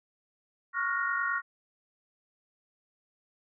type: chord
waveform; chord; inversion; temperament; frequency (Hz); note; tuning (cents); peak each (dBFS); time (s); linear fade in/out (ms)
sine; Gb major seventh; second; equal with one note detuned; 1108.7 / 1396.9 / 1446.2 / 1864.7; Db6 / F6 / Gb6 / Bb6; 0 / 0 / -40 / 0; -33; 0.73-1.42; 50
effects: none